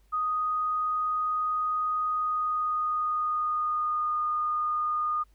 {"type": "tone with pitch glide", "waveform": "sine", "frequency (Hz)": [1244.5, 1224.5], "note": ["D#6", "D#6"], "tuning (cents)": [0, -28], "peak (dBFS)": -25, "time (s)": [0.12, 5.24], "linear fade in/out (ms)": 20, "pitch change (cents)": -28, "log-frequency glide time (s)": [2.08, 4.19], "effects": ["added 50 Hz sine -58 dBFS peak until 5.34 s", "pink hiss -70 dBFS RMS until 5.34 s"]}